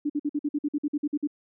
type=tone bursts; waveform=sine; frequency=293.7 Hz; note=D4; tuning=in tune; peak=-23 dBFS; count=13; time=0.05-1.274 s; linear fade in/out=10 ms; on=48 ms; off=50 ms; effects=none